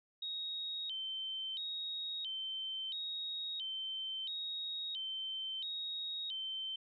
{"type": "tone with vibrato", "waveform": "sine", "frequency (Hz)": 3415, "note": "G#7", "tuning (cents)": 48, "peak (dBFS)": -38, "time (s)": [0.22, 6.76], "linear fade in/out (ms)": 5, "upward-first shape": "square", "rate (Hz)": 0.74, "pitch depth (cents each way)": 170, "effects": []}